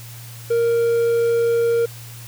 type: tone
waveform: triangle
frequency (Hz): 466.2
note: A#4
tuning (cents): 0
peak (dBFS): -13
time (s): 0.5-1.86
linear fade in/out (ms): 10
effects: added 117 Hz sine -36 dBFS peak until 2.27 s + white hiss -41 dBFS RMS until 2.27 s